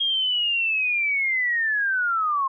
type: linear sweep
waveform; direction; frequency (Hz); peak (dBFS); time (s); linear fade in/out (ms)
sine; down; 3259 to 1054; -20; 0-2.48; 10
effects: none